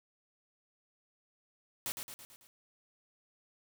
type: noise with echo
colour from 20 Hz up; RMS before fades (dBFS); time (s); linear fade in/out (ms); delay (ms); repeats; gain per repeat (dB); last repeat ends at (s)
white; -37; 1.86-1.92; 0; 110; 5; -5; 2.47
effects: none